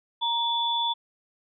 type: tone pair together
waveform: sine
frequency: 937 / 3459 Hz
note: A#5 / A7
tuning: +9 / -30 cents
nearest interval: octave + major seventh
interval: 2261 cents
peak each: -26 dBFS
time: 0.21-0.94 s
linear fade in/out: 20 ms
effects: none